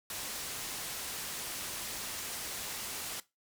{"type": "low-pass noise", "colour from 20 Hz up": "white", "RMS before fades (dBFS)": -40, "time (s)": [0.1, 3.2], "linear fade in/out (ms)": 2, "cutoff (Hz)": 12000, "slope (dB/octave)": 12, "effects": ["noise-tail reverb RT60 0.2 s tail -17 dB re dry"]}